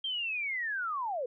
sine linear sweep, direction down, 3195 to 466.2 Hz, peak -31 dBFS, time 0.04-1.26 s, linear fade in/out 5 ms, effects none

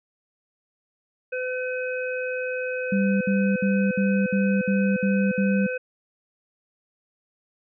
harmonic tone, 507 Hz, B4, 45 cents sharp, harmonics 1 / 3 / 5, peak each -27 / -32 / -34 dBFS, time 1.32-5.78 s, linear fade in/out 10 ms
sine tone bursts, 196.5 Hz, G3, 4 cents sharp, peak -19 dBFS, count 8, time 2.92-5.667 s, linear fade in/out 5 ms, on 290 ms, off 61 ms
effects none

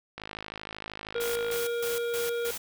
click train, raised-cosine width 0.3 ms, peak -21 dBFS, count 74, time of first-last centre 0.18-1.56 s, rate 52.9 Hz
harmonic tone, 471.8 Hz, A#4, 21 cents sharp, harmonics 1 / 3 / 5 / 7 / 8, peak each -28 / -38 / -46 / -44 / -50 dBFS, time 1.15-2.51 s, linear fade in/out 5 ms
white noise with tremolo, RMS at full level -36 dBFS, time 1.2-2.58 s, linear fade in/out 10 ms, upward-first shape square, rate 3.2 Hz, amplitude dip 80%
effects none

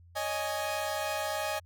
sawtooth chord, C# suspended second, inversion none, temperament equal with one note detuned, 560.8 / 622.3 / 830.6 Hz, C#5 / D#5 / G#5, +20 / 0 / 0 cents, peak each -35 / -30 / -31 dBFS, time 0.15-1.6 s, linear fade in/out 20 ms, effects added 86 Hz sine -53 dBFS peak until 1.65 s

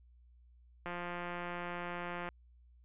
click train, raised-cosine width 0.5 ms, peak -26 dBFS, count 251, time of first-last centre 0.86-2.289 s, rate 175 Hz, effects added 60 Hz sine -59 dBFS peak until 2.84 s + resampled to 8000 Hz

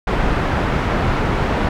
pink low-pass noise, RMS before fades -18 dBFS, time 0.07-1.69 s, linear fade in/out 5 ms, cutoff 1800 Hz, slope 12 dB/octave, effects none

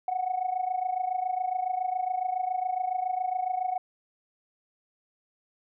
sine tone with amplitude modulation, 739 Hz, F#5, 2 cents flat, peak -22 dBFS, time 0.08-3.78 s, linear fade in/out 2 ms, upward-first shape sine, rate 27.2 Hz, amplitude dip 80%, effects tanh soft clip ceiling -20 dBFS

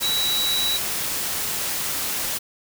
sine tone in noise, 3906 Hz, B7, 20 cents flat, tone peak -21 dBFS, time 0.02-0.78 s, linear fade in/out 20 ms, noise white, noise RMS -26 dBFS, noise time 0-2.39 s, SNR +2 dB, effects none

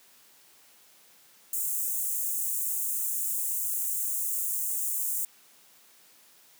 white high-pass noise, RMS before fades -30 dBFS, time 1.53-5.25 s, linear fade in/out 2 ms, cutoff 7000 Hz, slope 48 dB/octave, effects white hiss -58 dBFS RMS until 6.59 s + high-pass 150 Hz 12 dB/octave

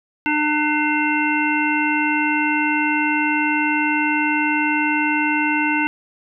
harmonic tone, 300 Hz, D4, 37 cents sharp, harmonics 1 / 3 / 5 / 7 / 9, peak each -21 / -23 / -24 / -24 / -23 dBFS, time 0.26-5.87 s, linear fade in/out 0 ms, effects none

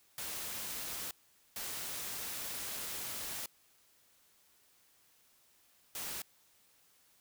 white noise bursts at uneven times, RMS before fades -41 dBFS, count 3, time 0.18-1.11 / 1.56-3.46 / 5.95-6.22 s, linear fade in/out 2 ms, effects white hiss -68 dBFS RMS until 7.2 s

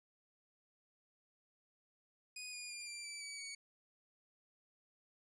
15% pulse tone with pitch steps, 2484 / 2443 / 2402 / 2362 / 2323 / 2284 / 2246 Hz, D#7 / D#7 / D7 / D7 / D7 / D7 / C#7, -3 / -32 / +38 / +9 / -20 / -49 / +22 cents, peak -38 dBFS, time 2.36-3.55 s, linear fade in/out 5 ms, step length 170 ms, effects resampled to 22050 Hz

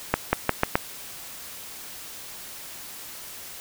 accelerating click train, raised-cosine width 0.5 ms, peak -3 dBFS, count 5, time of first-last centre 0.14-0.755 s, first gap 190 ms, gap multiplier 0.86, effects white hiss -40 dBFS RMS until 3.6 s

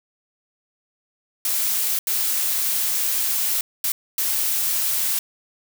blue noise bursts at uneven times, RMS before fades -22 dBFS, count 4, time 1.45-1.99 / 2.07-3.61 / 3.84-3.92 / 4.18-5.19 s, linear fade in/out 2 ms, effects none

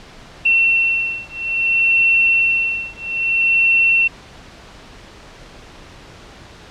sine beating tone pair, 2708 / 2708.6 Hz, E7 / E7, +46 / +46 cents, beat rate 0.6 Hz, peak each -16 dBFS, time 0.45-4.08 s, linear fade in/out 10 ms, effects pink hiss -40 dBFS RMS until 6.7 s + low-pass 5000 Hz 12 dB/octave

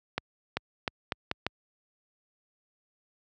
accelerating click train, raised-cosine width 0.3 ms, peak -12 dBFS, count 6, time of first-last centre 0.18-1.466 s, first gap 390 ms, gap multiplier 0.79, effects high-pass 60 Hz 12 dB/octave

